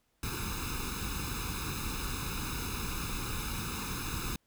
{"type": "noise with comb filter", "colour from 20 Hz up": "pink", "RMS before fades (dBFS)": -36, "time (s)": [0.23, 4.36], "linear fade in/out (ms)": 2, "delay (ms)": 0.78, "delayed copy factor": 1, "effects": ["pink hiss -75 dBFS RMS until 4.46 s"]}